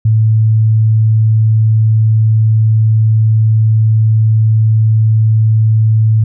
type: tone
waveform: sine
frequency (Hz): 110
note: A2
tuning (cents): 0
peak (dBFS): -6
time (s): 0.05-6.24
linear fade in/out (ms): 5
effects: none